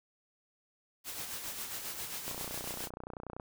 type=noise with tremolo; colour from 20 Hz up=white; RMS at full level=-39 dBFS; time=1.04-2.9 s; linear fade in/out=50 ms; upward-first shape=sine; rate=7.4 Hz; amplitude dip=45%
type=click train; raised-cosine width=1 ms; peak=-28 dBFS; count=35; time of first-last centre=2.28-3.398 s; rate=30.4 Hz
effects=none